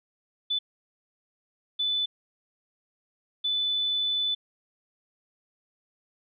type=tone bursts at uneven times; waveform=sine; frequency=3496 Hz; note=A7; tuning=12 cents flat; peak=-24 dBFS; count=3; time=0.5-0.59 / 1.79-2.06 / 3.44-4.35 s; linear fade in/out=10 ms; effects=none